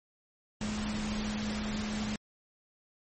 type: tone in noise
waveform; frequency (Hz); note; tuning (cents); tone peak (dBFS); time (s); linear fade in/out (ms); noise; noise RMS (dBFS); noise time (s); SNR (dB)
sine; 212.4; G#3; +39; -33; 0.61-2.16; 2; pink; -38; 0.61-2.16; +2
effects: MP3 32 kbps